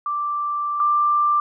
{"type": "tone pair in turn", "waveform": "sine", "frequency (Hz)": [1174.7, 1182.2], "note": ["D6", "D6"], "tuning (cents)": [0, 11], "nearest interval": "unison", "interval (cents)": 11, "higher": "second", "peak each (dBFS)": [-21, -15], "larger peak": "second", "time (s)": [[0.06, 0.8], [0.8, 1.4]], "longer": "first", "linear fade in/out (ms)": 2, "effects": []}